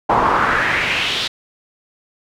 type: noise with band-pass filter sweep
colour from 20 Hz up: brown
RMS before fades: -17 dBFS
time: 0.09-1.28 s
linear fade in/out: 10 ms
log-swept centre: 860 to 3900 Hz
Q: 3.1
effects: none